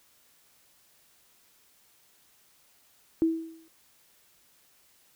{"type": "tone with exponential decay", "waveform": "sine", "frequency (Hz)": 325.7, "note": "E4", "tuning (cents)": -21, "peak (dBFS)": -18, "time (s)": [3.22, 3.68], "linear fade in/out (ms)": 0, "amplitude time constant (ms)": 100, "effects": ["white hiss -63 dBFS RMS until 5.15 s"]}